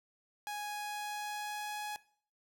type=tone with pitch glide; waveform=sawtooth; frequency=830.6 to 838.3 Hz; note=G#5 to G#5; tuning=0 to +16 cents; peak=-34 dBFS; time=0.47-1.96 s; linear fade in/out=0 ms; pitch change=+16 cents; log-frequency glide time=0.59-1.78 s; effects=noise-tail reverb RT60 0.5 s tail -19 dB re dry